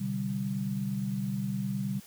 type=chord; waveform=sine; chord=C suspended second; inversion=none; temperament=equal with one note detuned; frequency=127.46 / 146.83 / 196 Hz; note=C3 / D3 / G3; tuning=-45 / 0 / 0 cents; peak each=-35 / -37 / -31 dBFS; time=0-2 s; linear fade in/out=10 ms; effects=white hiss -53 dBFS RMS until 2.06 s + high-pass 60 Hz 12 dB/octave